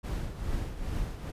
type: noise with tremolo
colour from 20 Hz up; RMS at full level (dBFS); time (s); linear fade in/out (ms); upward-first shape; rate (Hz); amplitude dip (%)
brown; -31; 0.03-1.32; 20; triangle; 2.4; 65
effects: resampled to 32000 Hz